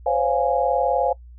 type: chord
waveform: sine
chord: Db major seventh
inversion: third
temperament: equal with one note detuned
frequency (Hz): 514.6 / 554.4 / 698.5 / 830.6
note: C5 / Db5 / F5 / Ab5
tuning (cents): -29 / 0 / 0 / 0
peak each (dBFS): -23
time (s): 0.06-1.13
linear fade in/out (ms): 5
effects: noise-tail reverb RT60 0.1 s tail -22 dB re dry + added 60 Hz sine -40 dBFS peak until 1.38 s